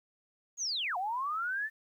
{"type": "linear two-way sweep", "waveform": "sine", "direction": "down then up", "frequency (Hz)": [6790, 698.5, 1799], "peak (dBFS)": -31, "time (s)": [0.57, 1.7], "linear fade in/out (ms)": 50, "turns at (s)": 0.97, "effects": ["11-bit"]}